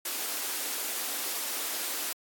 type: high-pass noise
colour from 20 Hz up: white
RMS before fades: -33 dBFS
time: 0.05-2.13 s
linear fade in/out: 5 ms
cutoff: 240 Hz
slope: 48 dB/octave
effects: AAC 64 kbps